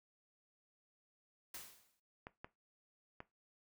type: noise with exponential decay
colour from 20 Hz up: white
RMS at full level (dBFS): -46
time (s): 1.54-2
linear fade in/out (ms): 5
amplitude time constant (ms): 100
type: clicks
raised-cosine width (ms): 0.5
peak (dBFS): -32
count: 3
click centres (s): 2.269 / 2.445 / 3.204
effects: noise-tail reverb RT60 0.2 s tail -17 dB re dry